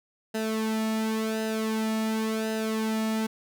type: tone with flanger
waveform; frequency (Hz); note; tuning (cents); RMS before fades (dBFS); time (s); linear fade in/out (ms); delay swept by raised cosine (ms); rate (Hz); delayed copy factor
sawtooth; 220; A3; 0; -28; 0.34-3.27; 10; 0.88 to 1.98; 0.92; -0.7
effects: none